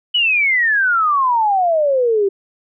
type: exponential sweep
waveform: sine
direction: down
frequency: 3002 to 384.1 Hz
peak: -12 dBFS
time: 0.14-2.29 s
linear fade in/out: 10 ms
effects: none